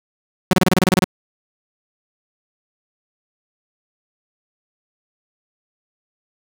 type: tone bursts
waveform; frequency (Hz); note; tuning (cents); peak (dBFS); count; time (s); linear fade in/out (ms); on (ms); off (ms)
sawtooth; 185; F#3; 0; -7; 11; 0.51-1.043; 2; 23; 28
effects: none